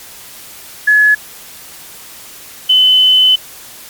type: tone pair in turn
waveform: sine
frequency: 1700 / 3029 Hz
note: G#6 / F#7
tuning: +40 / +40 cents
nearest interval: minor seventh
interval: 1000 cents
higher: second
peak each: -5 dBFS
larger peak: neither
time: 0.87-1.15 / 2.69-3.36 s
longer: second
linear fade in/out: 10 ms
effects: white hiss -34 dBFS RMS until 3.89 s + MP3 96 kbps